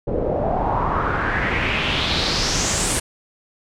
pink noise with low-pass filter sweep, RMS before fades -21 dBFS, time 0.07-3 s, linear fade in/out 10 ms, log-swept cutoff 460 to 9500 Hz, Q 3.6, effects none

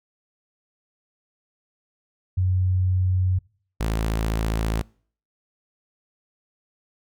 sine / sawtooth tone pair in turn, 92.3 / 54.88 Hz, F#2 / A1, -4 / -4 cents, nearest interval major sixth, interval 900 cents, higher first, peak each -18 dBFS, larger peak neither, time 2.37-3.39 / 3.8-4.82 s, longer neither, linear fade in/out 10 ms, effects noise-tail reverb RT60 0.5 s tail -25 dB re dry

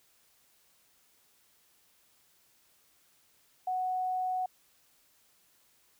sine tone, 740 Hz, F#5, in tune, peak -29 dBFS, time 3.67-4.46 s, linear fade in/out 5 ms, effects white hiss -67 dBFS RMS until 5.99 s

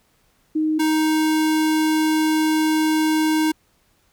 sine / square tone pair in turn, 311.1 / 312.5 Hz, D#4 / D#4, 0 / +8 cents, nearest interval unison, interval 8 cents, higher second, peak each -17 dBFS, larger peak neither, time 0.55-0.79 / 0.79-3.52 s, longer second, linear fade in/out 10 ms, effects pink hiss -62 dBFS RMS until 4.12 s

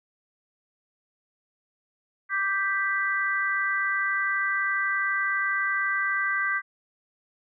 sine chord, G major, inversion second, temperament equal, 1174.7 / 1568 / 1975.5 Hz, D6 / G6 / B6, 0 / 0 / 0 cents, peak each -30 / -26 / -28 dBFS, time 2.29-6.62 s, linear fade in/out 50 ms, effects none

